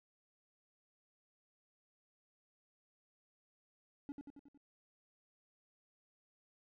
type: tone with echo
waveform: triangle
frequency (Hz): 284.4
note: C#4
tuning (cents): +45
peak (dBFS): -39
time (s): 4.09-4.12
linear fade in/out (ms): 0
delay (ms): 91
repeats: 5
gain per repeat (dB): -4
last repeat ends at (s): 4.575
effects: none